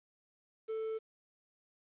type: tone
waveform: triangle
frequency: 441.7 Hz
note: A4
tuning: 7 cents sharp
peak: -33 dBFS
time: 0.68-0.99 s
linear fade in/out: 20 ms
effects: resampled to 8000 Hz + 11-bit